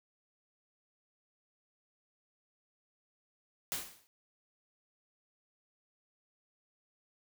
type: noise with exponential decay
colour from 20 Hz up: white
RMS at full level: -33 dBFS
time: 3.72-4.07 s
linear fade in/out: 0 ms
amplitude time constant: 75 ms
effects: none